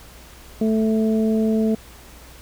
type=harmonic tone; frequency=219.7 Hz; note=A3; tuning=2 cents flat; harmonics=1 / 2 / 3; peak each=-17 / -23 / -30 dBFS; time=0.61-1.75 s; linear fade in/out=5 ms; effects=added 60 Hz sine -45 dBFS peak until 2.41 s + pink hiss -45 dBFS RMS until 2.41 s